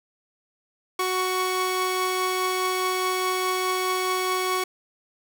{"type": "tone pair together", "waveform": "sawtooth", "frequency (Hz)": [370, 1114.8], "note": ["F#4", "C#6"], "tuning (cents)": [0, 9], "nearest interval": "octave + perfect fifth", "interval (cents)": 1909, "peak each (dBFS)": -22, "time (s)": [0.99, 4.64], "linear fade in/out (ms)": 5, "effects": []}